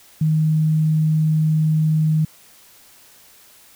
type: tone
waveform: sine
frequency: 156.2 Hz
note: D#3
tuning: 7 cents sharp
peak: -14 dBFS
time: 0.21-2.25 s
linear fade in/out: 5 ms
effects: white hiss -49 dBFS RMS until 3.75 s